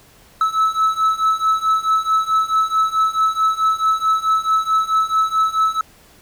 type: beating tone pair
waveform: triangle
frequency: 1300 / 1304.6 Hz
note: E6 / E6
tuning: -24 / -18 cents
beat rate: 4.6 Hz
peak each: -17 / -15 dBFS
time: 0.41-5.81 s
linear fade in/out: 2 ms
effects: pink hiss -49 dBFS RMS until 6.21 s